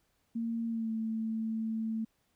sine tone with pitch glide, 229.7 to 222.4 Hz, A#3 to A3, -25 to +19 cents, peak -31 dBFS, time 0.35-2.05 s, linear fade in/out 10 ms, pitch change -56 cents, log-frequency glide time 0.68-0.91 s, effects pink hiss -75 dBFS RMS until 2.35 s

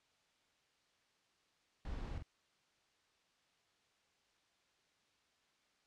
brown noise with echo, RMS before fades -44 dBFS, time 1.85-2.18 s, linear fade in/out 2 ms, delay 45 ms, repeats 1, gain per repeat -6 dB, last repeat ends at 2.225 s, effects white hiss -75 dBFS RMS until 5.86 s + low-pass 5000 Hz 12 dB/octave

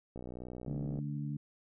click train, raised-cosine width 2 ms, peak -31 dBFS, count 52, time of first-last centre 0.16-0.989 s, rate 61.5 Hz
harmonic tone, 72.3 Hz, D2, 27 cents flat, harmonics 2 / 3 / 4, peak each -36 / -42 / -44 dBFS, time 0.67-1.37 s, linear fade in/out 5 ms
effects none

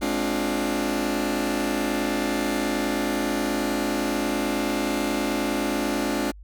sawtooth chord, D half-diminished seventh, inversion second, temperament just, 211.4 / 264.3 / 293.7 / 352.4 Hz, Ab3 / C4 / D4 / F4, +31 / +18 / 0 / +16 cents, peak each -26 / -25 / -23 / -26 dBFS, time 0.01-6.32 s, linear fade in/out 20 ms, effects added 50 Hz sine -41 dBFS peak until 6.43 s

